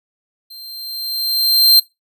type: tone with level ramp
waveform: 45% pulse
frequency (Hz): 4156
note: C8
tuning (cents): -12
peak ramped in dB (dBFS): -33 to -4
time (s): 0.5-1.8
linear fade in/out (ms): 10
effects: noise-tail reverb RT60 0.2 s tail -20 dB re dry